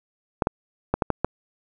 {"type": "clicks", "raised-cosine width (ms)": 1, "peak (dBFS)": -6, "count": 6, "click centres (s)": [0.422, 0.471, 0.94, 1.022, 1.103, 1.246], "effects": []}